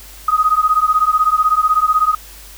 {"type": "beating tone pair", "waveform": "sine", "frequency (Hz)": [1244.5, 1260.5], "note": ["D#6", "D#6"], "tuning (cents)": [0, 22], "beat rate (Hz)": 16, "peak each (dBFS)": -14, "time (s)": [0.28, 2.15], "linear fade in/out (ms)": 5, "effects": ["added 50 Hz sine -39 dBFS peak until 2.57 s", "white hiss -39 dBFS RMS until 2.57 s"]}